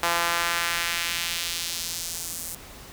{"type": "tone with high-pass filter sweep", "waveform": "sawtooth", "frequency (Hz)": 170.7, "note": "F3", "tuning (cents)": -39, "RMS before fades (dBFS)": -28, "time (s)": [0.03, 2.55], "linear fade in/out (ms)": 2, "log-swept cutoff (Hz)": [890, 9000], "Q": 1.1, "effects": ["pink hiss -44 dBFS RMS until 2.92 s"]}